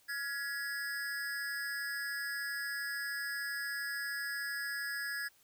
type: tone with amplitude modulation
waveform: square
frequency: 1675 Hz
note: G#6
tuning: 14 cents sharp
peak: -33 dBFS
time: 0.08-5.29 s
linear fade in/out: 20 ms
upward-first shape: sine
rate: 267 Hz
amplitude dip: 80%
effects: white hiss -67 dBFS RMS until 5.43 s